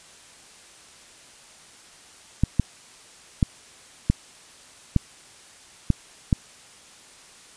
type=clicks; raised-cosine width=5 ms; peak=-5 dBFS; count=7; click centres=2.436 / 2.597 / 3.428 / 4.1 / 4.963 / 5.903 / 6.328 s; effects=white hiss -49 dBFS RMS until 7.56 s + resampled to 22050 Hz